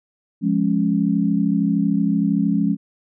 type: chord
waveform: sine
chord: Db major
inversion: first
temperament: equal with one note detuned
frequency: 174.61 / 207.7 / 276.2 Hz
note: F3 / Ab3 / Db4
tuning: 0 / 0 / -6 cents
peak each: -21 / -19 / -21 dBFS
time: 0.41-2.77 s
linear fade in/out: 50 ms
effects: none